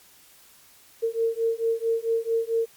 sine beating tone pair, 454 / 458.5 Hz, A#4 / A#4, -46 / -29 cents, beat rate 4.5 Hz, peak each -25 dBFS, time 1.02-2.66 s, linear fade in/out 20 ms, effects white hiss -54 dBFS RMS until 2.76 s + MP3 96 kbps

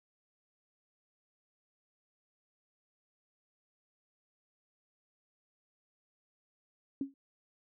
sine tone with exponential decay, 274.3 Hz, C#4, 18 cents flat, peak -28 dBFS, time 7.01-7.14 s, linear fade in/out 2 ms, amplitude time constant 28 ms, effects none

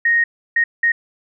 sine tone bursts at uneven times, 1864.7 Hz, A#6, in tune, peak -12 dBFS, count 3, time 0.05-0.24 / 0.56-0.64 / 0.83-0.92 s, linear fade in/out 5 ms, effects none

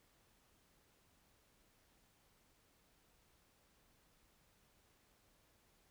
silence, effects pink hiss -73 dBFS RMS until 5.9 s

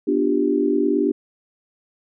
sine chord, G dominant seventh, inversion first, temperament just, 245 / 294 / 352.8 / 392 Hz, B3 / D4 / F4 / G4, -14 / +2 / +18 / 0 cents, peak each -24 / -20 / -24 / -21 dBFS, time 0.07-1.12 s, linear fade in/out 10 ms, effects none

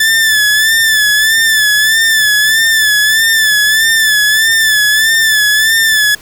sawtooth tone with vibrato, 1748 Hz, A6, 12 cents flat, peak -4 dBFS, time 0-6.15 s, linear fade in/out 5 ms, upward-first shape sine, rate 1.6 Hz, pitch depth 54 cents each way, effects pink hiss -37 dBFS RMS until 6.21 s

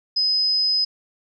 sine tone, 5040 Hz, D#8, 21 cents sharp, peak -17 dBFS, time 0.16-0.85 s, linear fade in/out 10 ms, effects none

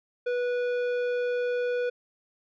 sine tone with tanh clipping, 490 Hz, B4, 14 cents flat, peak -27 dBFS, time 0.26-1.9 s, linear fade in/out 10 ms, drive 12 dB, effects none

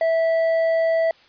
sine tone with hard clipping, 655 Hz, E5, 11 cents flat, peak -18 dBFS, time 0.01-1.11 s, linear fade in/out 2 ms, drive 5 dB, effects white hiss -53 dBFS RMS until 1.28 s + resampled to 11025 Hz

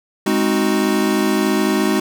square chord, Ab dominant seventh, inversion none, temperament equal, 207.7 / 261.6 / 311.1 / 370 Hz, Ab3 / C4 / Eb4 / Gb4, 0 / 0 / 0 / 0 cents, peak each -20 / -23 / -21 / -21 dBFS, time 0.26-2 s, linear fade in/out 5 ms, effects none

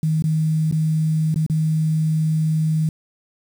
sine tone with dropouts, 157.2 Hz, D#3, 18 cents sharp, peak -16 dBFS, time 0.03-2.89 s, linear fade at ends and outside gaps 2 ms, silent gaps 0.223-0.24 / 0.713-0.724 / 1.343-1.359 / 1.464-1.498 s, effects 7-bit

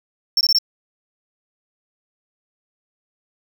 triangle tone bursts, 5420 Hz, E8, 47 cents sharp, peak -12 dBFS, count 4, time 0.37-0.586 s, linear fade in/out 2 ms, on 39 ms, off 20 ms, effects none

